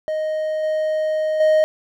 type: tone with level steps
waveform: triangle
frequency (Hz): 622.3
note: D#5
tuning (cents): 0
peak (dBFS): -18 / -16 / -10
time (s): 0.08-1.64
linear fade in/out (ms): 0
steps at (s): 0.63 / 1.4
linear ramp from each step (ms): 5
effects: none